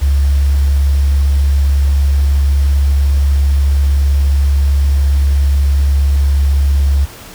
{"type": "tone with quantisation", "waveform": "sine", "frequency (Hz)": 69.9, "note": "C#2", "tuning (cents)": 15, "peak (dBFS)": -8, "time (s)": [0.01, 7.06], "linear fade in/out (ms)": 20, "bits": 6, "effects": ["pink hiss -34 dBFS RMS until 7.34 s"]}